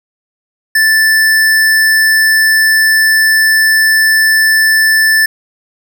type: tone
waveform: square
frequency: 1760 Hz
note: A6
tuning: in tune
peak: -7 dBFS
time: 0.75-5.26 s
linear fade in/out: 5 ms
effects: none